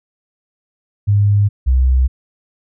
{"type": "tone pair in turn", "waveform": "sine", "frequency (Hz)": [102.2, 64.16], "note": ["G#2", "C2"], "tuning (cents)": [-27, -33], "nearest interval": "minor sixth", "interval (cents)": 806, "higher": "first", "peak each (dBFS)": -9, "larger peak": "neither", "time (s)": [[1.07, 1.49], [1.66, 2.08]], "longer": "neither", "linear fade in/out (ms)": 20, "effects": []}